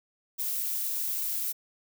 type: noise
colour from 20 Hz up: violet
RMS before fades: -31 dBFS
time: 0.38-1.53 s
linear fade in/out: 20 ms
effects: none